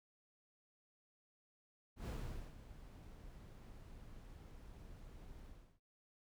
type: noise with ADSR envelope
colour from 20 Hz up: brown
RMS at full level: -41 dBFS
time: 1.96-5.8 s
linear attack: 110 ms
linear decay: 460 ms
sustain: -14 dB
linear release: 340 ms
effects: none